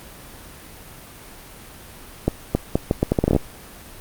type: accelerating click train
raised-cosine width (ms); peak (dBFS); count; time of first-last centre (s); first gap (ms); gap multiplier
2; -3; 13; 2.28-3.363; 270; 0.76
effects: pink hiss -41 dBFS RMS until 4 s + Opus 32 kbps

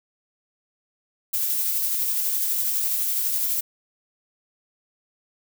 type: noise with tremolo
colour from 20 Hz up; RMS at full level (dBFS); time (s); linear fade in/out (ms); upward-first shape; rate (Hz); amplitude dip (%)
violet; -23; 1.33-3.61; 10; sine; 12; 25
effects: none

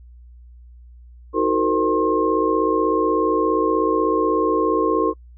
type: tone cluster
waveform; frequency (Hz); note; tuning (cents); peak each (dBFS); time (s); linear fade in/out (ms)
sine; 316.5 / 372.3 / 452.4 / 509 / 1069; D#4 / F#4 / A4 / C5 / C6; +30 / +11 / +48 / -48 / +37; -22 / -23 / -20 / -26 / -22; 1.33-5.14; 50
effects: noise-tail reverb RT60 0.1 s tail -26 dB re dry + added 60 Hz sine -41 dBFS peak until 5.37 s

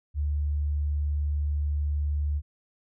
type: tone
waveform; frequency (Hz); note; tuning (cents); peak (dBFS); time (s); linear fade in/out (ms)
sine; 73.42; D2; 0; -24; 0.14-2.42; 50
effects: none

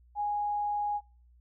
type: tone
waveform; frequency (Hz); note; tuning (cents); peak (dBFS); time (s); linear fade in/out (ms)
sine; 827; G#5; -8; -28; 0.15-1.01; 50
effects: noise-tail reverb RT60 0.4 s tail -26 dB re dry + added 60 Hz sine -57 dBFS peak until 1.4 s

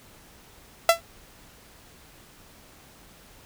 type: tone with exponential decay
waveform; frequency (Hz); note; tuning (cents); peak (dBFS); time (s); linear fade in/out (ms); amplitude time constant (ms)
sawtooth; 671; E5; +31; -7; 0.89-1.01; 2; 24
effects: pink hiss -52 dBFS RMS until 3.45 s

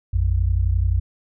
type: tone pair together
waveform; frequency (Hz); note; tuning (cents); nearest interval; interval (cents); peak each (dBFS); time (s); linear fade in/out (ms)
sine; 57.42 / 89; A#1 / F2; -25 / +33; minor sixth; 758; -19; 0.13-1; 10
effects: none

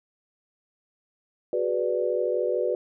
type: chord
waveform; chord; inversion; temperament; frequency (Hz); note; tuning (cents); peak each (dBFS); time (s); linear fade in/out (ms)
sine; G# half-diminished seventh; third; equal; 370 / 415.3 / 493.9 / 587.3; F#4 / G#4 / B4 / D5; 0 / 0 / 0 / 0; -28 / -32 / -26 / -29; 1.53-2.75; 2
effects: none

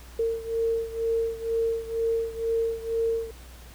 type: beating tone pair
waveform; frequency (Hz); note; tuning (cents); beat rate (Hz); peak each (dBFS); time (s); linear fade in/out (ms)
sine; 455.3 / 457.4; A#4 / A#4; -41 / -33; 2.1; -26 / -29; 0.19-3.31; 5
effects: added 60 Hz sine -44 dBFS peak until 3.74 s + pink hiss -50 dBFS RMS until 3.74 s

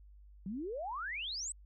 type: exponential sweep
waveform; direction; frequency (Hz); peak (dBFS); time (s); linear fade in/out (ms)
sine; up; 179 to 8372; -37; 0.46-1.52; 2
effects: added 50 Hz sine -54 dBFS peak until 1.65 s

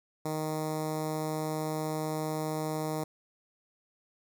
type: tone with notch filter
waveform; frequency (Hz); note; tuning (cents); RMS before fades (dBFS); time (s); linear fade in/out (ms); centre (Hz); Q
10% pulse; 155.6; D#3; 0; -33; 0.25-3.04; 5; 2800; 0.66
effects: none

